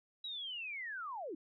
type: linear sweep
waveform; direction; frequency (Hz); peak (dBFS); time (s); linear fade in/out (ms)
sine; down; 3916 to 277.2; -40; 0.24-1.35; 5
effects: none